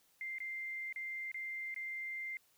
sine tone with dropouts, 2093 Hz, C7, in tune, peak -39 dBFS, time 0.21-2.37 s, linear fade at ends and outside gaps 1 ms, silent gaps 0.384-0.403 / 0.926-0.96 / 1.316-1.344 / 1.743-1.762 s, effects white hiss -71 dBFS RMS until 2.57 s

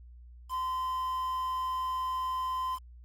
triangle tone with quantisation, 1029 Hz, C6, 29 cents flat, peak -28 dBFS, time 0.49-2.79 s, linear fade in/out 50 ms, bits 8, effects added 60 Hz sine -48 dBFS peak until 3.04 s + AAC 64 kbps

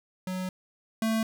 square tone pair in turn, 185 / 222.6 Hz, F#3 / A3, 0 / +20 cents, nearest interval minor third, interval 320 cents, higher second, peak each -31 / -25 dBFS, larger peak second, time 0.27-0.49 / 1.02-1.23 s, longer first, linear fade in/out 2 ms, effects none

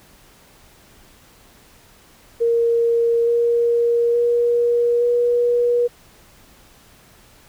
sine tone with pitch steps, 466.2 / 471.1 / 476 / 481 Hz, A#4 / A#4 / A#4 / B4, 0 / +18 / +36 / -46 cents, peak -14 dBFS, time 2.4-5.88 s, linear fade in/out 20 ms, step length 870 ms, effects pink hiss -50 dBFS RMS until 7.48 s

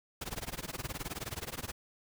pink noise with tremolo, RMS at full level -37 dBFS, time 0.21-1.72 s, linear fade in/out 5 ms, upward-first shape sine, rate 19 Hz, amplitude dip 95%, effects none

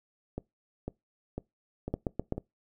two click trains, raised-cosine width 2 ms, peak -21 / -16 dBFS, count 5 / 4, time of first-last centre 0.38-2.38 / 1.94-2.324 s, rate 2 / 7.82 Hz, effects noise-tail reverb RT60 0.2 s tail -23 dB re dry

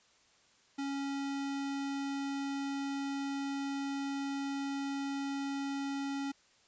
square tone, 277.2 Hz, C#4, in tune, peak -35 dBFS, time 0.78-6.32 s, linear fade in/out 10 ms, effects white hiss -66 dBFS RMS until 6.67 s + resampled to 16000 Hz

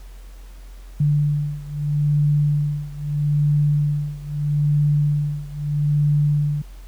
sine beating tone pair, 146.83 / 147.61 Hz, D3 / D3, 0 / +9 cents, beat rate 0.78 Hz, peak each -19 / -21 dBFS, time 1-6.62 s, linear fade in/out 5 ms, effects added 44 Hz sine -36 dBFS peak until 6.87 s + pink hiss -52 dBFS RMS until 6.87 s

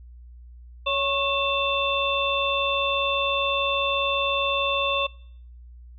sine tone cluster, 560 / 1093 / 2671 / 3546 Hz, C#5 / C#6 / E7 / A7, +18 / -25 / +22 / +13 cents, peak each -27 dBFS, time 0.86-5.07 s, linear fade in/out 10 ms, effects noise-tail reverb RT60 0.7 s tail -25 dB re dry + added 60 Hz sine -42 dBFS peak until 5.98 s

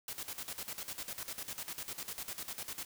white noise with tremolo, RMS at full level -41 dBFS, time 0.08-2.85 s, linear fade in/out 2 ms, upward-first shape square, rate 10 Hz, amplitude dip 75%, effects none

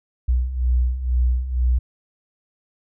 sine beating tone pair, 60.4 / 62.5 Hz, B1 / B1, -38 / +21 cents, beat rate 2.1 Hz, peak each -23 / -18 dBFS, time 0.28-1.79 s, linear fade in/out 10 ms, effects none

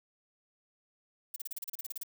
violet noise bursts, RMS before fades -38 dBFS, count 13, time 1.34-2.034 s, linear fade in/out 5 ms, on 22 ms, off 34 ms, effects none

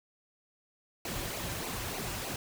pink noise with flanger, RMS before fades -37 dBFS, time 1.05-2.36 s, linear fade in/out 2 ms, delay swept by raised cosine 0.56 to 4.76 ms, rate 3.3 Hz, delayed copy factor -0.7, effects none

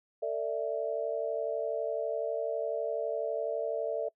sine chord, A suspended fourth, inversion none, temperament equal with one note detuned, 449.8 / 587.3 / 659.3 Hz, A4 / D5 / E5, +38 / 0 / 0 cents, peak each -34 dBFS, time 0.22-4.09 s, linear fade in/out 10 ms, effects noise-tail reverb RT60 0.1 s tail -24 dB re dry

